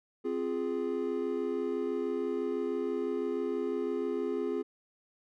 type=chord; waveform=triangle; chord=F minor; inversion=second; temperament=equal; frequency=261.6 / 349.2 / 415.3 Hz; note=C4 / F4 / Ab4; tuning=0 / 0 / 0 cents; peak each=-34 / -33 / -31 dBFS; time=0.24-4.63 s; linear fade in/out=20 ms; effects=none